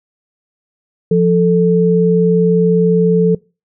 sine tone pair together, 174.61 / 440 Hz, F3 / A4, 0 / 0 cents, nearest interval octave + major third, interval 1600 cents, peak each -11 dBFS, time 1.11-3.35 s, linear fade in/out 5 ms, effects noise-tail reverb RT60 0.3 s tail -24 dB re dry

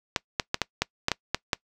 clicks, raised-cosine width 0.2 ms, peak -5 dBFS, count 9, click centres 0.162 / 0.398 / 0.544 / 0.617 / 0.82 / 1.084 / 1.117 / 1.346 / 1.532 s, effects noise-tail reverb RT60 0.1 s tail -24 dB re dry

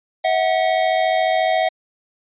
square tone pair together, 645.8 / 740 Hz, E5 / F#5, -36 / 0 cents, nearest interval major second, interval 236 cents, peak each -19 dBFS, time 0.24-1.69 s, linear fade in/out 10 ms, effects resampled to 8000 Hz

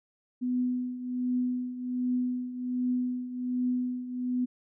sine tone with tremolo, 249.5 Hz, B3, 18 cents sharp, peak -24 dBFS, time 0.41-4.46 s, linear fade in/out 20 ms, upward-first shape triangle, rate 1.3 Hz, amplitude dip 75%, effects none

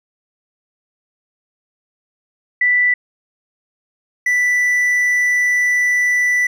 sine / triangle tone pair in turn, 1975.5 / 1975.5 Hz, B6 / B6, 0 / 0 cents, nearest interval unison, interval 0 cents, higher neither, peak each -11 dBFS, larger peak neither, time 2.61-2.94 / 4.26-6.47 s, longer second, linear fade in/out 5 ms, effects none

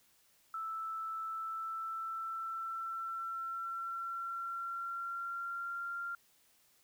sine tone with pitch glide, 1318.5 to 1387.3 Hz, E6 to F6, 0 to -12 cents, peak -37 dBFS, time 0.54-6.15 s, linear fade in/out 2 ms, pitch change +88 cents, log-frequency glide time 1.24-5.99 s, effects white hiss -69 dBFS RMS until 6.83 s

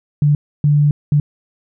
sine tone bursts at uneven times, 146.83 Hz, D3, in tune, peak -9 dBFS, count 3, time 0.22-0.35 / 0.64-0.91 / 1.12-1.2 s, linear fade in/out 2 ms, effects none

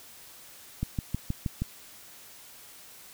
click train, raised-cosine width 5 ms, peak -16 dBFS, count 6, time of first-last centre 0.83-1.62 s, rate 6.33 Hz, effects white hiss -50 dBFS RMS until 3.13 s

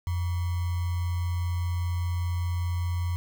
sine tone with sample-and-hold, 87.5 Hz, F2, 4 cents sharp, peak -25 dBFS, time 0.07-3.16 s, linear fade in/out 0 ms, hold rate 1050 Hz, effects none

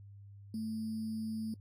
sine tone with sample-and-hold, 220 Hz, A3, in tune, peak -35 dBFS, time 0.54-1.54 s, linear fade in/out 2 ms, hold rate 4900 Hz, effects added 100 Hz sine -50 dBFS peak until 1.6 s + AAC 48 kbps

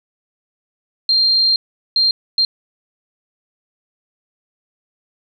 sine tone bursts at uneven times, 4186 Hz, C8, in tune, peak -11 dBFS, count 3, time 1.09-1.56 / 1.96-2.11 / 2.38-2.45 s, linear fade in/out 2 ms, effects none

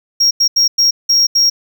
triangle tone bursts at uneven times, 5588 Hz, F8, in tune, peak -7 dBFS, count 6, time 0.2-0.31 / 0.4-0.48 / 0.56-0.68 / 0.78-0.91 / 1.09-1.27 / 1.35-1.5 s, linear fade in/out 10 ms, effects none

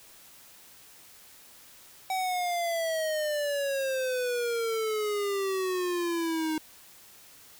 square exponential sweep, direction down, 763 to 310 Hz, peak -28 dBFS, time 2.1-6.58 s, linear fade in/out 2 ms, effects white hiss -53 dBFS RMS until 7.59 s

